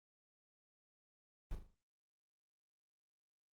brown noise with echo, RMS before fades -40 dBFS, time 1.51-1.55 s, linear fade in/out 2 ms, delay 39 ms, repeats 5, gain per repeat -7 dB, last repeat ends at 1.745 s, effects Opus 24 kbps

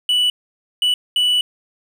triangle tone bursts at uneven times, 2960 Hz, F#7, in tune, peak -12 dBFS, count 3, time 0.09-0.3 / 0.82-0.94 / 1.16-1.41 s, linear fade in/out 2 ms, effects 8-bit

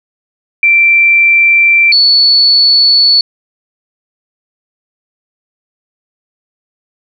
sine tone pair in turn, 2349 / 4434 Hz, D7 / C#8, 0 / 0 cents, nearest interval major seventh, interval 1100 cents, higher second, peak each -4 dBFS, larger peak neither, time 0.63-1.92 / 1.92-3.21 s, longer neither, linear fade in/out 2 ms, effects none

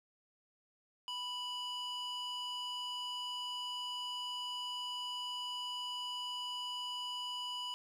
square tone with band-pass filter, 986 Hz, B5, 3 cents flat, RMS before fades -41 dBFS, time 1.08-7.74 s, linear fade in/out 0 ms, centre 3100 Hz, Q 1.7, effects none

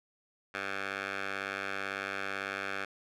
10% pulse tone with band-pass filter, 98 Hz, G2, in tune, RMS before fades -37 dBFS, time 0.54-2.85 s, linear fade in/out 5 ms, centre 1800 Hz, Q 1.7, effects none

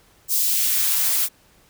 blue noise with high-pass filter sweep, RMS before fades -20 dBFS, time 0.28-1.29 s, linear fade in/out 50 ms, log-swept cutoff 6000 to 300 Hz, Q 0.99, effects pink hiss -56 dBFS RMS until 1.69 s

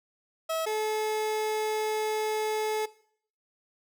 30% pulse tone pair in turn, 646 / 431.2 Hz, E5 / A4, -35 / -35 cents, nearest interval perfect fifth, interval 700 cents, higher first, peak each -25 / -25 dBFS, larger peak neither, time 0.49-0.66 / 0.66-2.86 s, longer second, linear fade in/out 10 ms, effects noise-tail reverb RT60 0.6 s tail -19 dB re dry

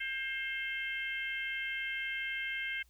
harmonic tone with a mistuned harmonic, 532 Hz, C5, 29 cents sharp, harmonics 3 / 4 / 5 / 6, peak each -39 / -37 / -44 / -44 dBFS, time 0-2.83 s, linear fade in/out 10 ms, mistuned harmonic 6, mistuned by -32 cents, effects added 60 Hz sine -63 dBFS peak until 2.89 s + white hiss -71 dBFS RMS until 2.89 s

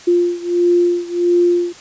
sine beating tone pair, 349.2 / 350.7 Hz, F4 / F4, 0 / +7 cents, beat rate 1.5 Hz, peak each -14 / -16 dBFS, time 0.07-1.73 s, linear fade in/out 10 ms, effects white hiss -39 dBFS RMS until 1.8 s + resampled to 16000 Hz

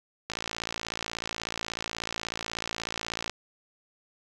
click train, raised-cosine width 0.2 ms, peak -14 dBFS, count 170, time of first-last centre 0.3-3.296 s, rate 56.4 Hz, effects none

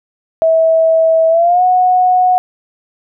sine tone with pitch glide, 649 to 732.7 Hz, E5 to F#5, -27 to -17 cents, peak -7 dBFS, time 0.42-2.38 s, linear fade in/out 0 ms, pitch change +210 cents, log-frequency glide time 1.29-1.63 s, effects none

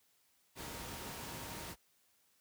sine tone in noise, 932.3 Hz, A#5, in tune, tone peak -55 dBFS, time 0.55-1.76 s, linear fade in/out 50 ms, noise pink, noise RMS -45 dBFS, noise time 0.55-1.76 s, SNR -13 dB, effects white hiss -73 dBFS RMS until 2.4 s + high-pass 60 Hz 12 dB/octave

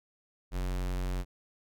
square tone, 45.6 Hz, F#1, 24 cents flat, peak -31 dBFS, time 0.51-1.25 s, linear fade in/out 50 ms, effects none

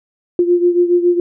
sine beating tone pair, 349.9 / 357.1 Hz, F4 / F4, +3 / +39 cents, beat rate 7.2 Hz, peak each -11 / -16 dBFS, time 0.39-1.2 s, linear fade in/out 2 ms, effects none

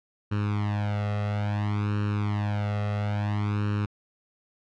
sawtooth tone with flanger, 103.6 Hz, G#2, 4 cents flat, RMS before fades -27 dBFS, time 0.31-3.86 s, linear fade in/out 10 ms, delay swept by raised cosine 0.72 to 1.54 ms, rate 0.59 Hz, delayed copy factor +0.95, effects low-pass 3000 Hz 12 dB/octave

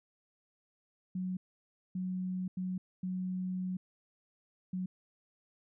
sine tone bursts at uneven times, 184.3 Hz, F#3, 7 cents flat, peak -33 dBFS, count 5, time 1.15-1.37 / 1.95-2.48 / 2.57-2.78 / 3.03-3.77 / 4.73-4.86 s, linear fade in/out 5 ms, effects none

